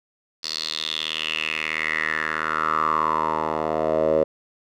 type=tone with band-pass filter sweep; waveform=10% pulse; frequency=78.5 Hz; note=D#2; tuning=16 cents sharp; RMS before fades=-24 dBFS; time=0.43-4.24 s; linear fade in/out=10 ms; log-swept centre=4700 to 540 Hz; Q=6; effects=none